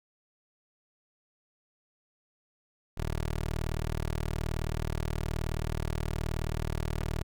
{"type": "tone", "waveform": "15% pulse", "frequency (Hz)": 38.89, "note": "D#1", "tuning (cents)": 0, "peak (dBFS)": -24, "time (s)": [2.97, 7.23], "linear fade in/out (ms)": 10}
{"type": "clicks", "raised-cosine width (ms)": 0.5, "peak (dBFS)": -28, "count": 2, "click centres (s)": [7.014, 7.018]}
{"effects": []}